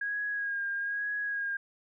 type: tone with vibrato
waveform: sine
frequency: 1638 Hz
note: G#6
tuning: 24 cents flat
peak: -30 dBFS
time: 0.01-1.57 s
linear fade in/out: 5 ms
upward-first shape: sine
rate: 1.1 Hz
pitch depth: 32 cents each way
effects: none